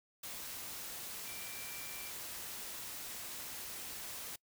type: tone in noise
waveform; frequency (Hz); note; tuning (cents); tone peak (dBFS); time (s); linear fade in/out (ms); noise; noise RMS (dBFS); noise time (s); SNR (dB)
sine; 2349; D7; 0; -52; 1.26-2.1; 5; white; -45; 0.23-4.36; -10
effects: noise-tail reverb RT60 0.1 s tail -24 dB re dry